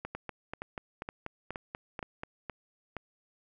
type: two click trains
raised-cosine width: 0.5 ms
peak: -22 / -22 dBFS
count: 10 / 7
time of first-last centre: 0.05-2.234 / 0.15-2.967 s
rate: 4.12 / 2.13 Hz
effects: none